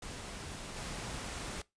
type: noise with level steps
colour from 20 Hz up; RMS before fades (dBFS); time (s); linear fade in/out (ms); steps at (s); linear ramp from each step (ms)
pink; -44 / -41; 0.02-1.62; 5; 0.76; 10
effects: noise-tail reverb RT60 0.2 s tail -21 dB re dry + resampled to 22050 Hz